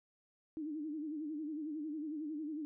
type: tone with vibrato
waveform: sine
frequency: 304.9 Hz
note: D#4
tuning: 35 cents flat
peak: -38 dBFS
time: 0.57-2.65 s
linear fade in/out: 0 ms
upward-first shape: sine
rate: 11 Hz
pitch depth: 94 cents each way
effects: none